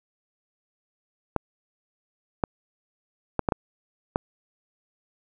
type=clicks; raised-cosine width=1 ms; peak=-8 dBFS; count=6; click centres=1.363 / 2.438 / 3.393 / 3.488 / 3.522 / 4.159 s; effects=none